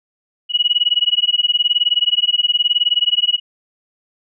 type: tone with tremolo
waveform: sine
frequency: 2917 Hz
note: F#7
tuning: 25 cents flat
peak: -9 dBFS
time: 0.49-3.4 s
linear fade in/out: 50 ms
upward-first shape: sine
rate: 19 Hz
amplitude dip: 100%
effects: none